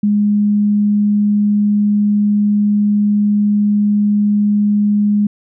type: tone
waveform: sine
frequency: 206.9 Hz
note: G#3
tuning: 6 cents flat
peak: -10 dBFS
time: 0.03-5.27 s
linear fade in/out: 5 ms
effects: none